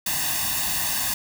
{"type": "noise with comb filter", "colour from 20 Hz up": "white", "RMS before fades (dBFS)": -25, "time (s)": [0.06, 1.14], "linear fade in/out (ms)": 5, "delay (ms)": 1.1, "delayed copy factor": 0.9, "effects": []}